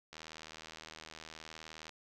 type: click train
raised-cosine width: 0.2 ms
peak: -30 dBFS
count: 141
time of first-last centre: 0.13-1.893 s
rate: 79.4 Hz
effects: none